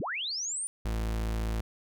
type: linear sweep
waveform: sine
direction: up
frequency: 92.5 to 9397 Hz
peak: -31 dBFS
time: 0-0.67 s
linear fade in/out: 0 ms
type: tone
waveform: 40% pulse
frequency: 55 Hz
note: A1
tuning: in tune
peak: -28 dBFS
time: 0.85-1.61 s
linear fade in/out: 5 ms
effects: none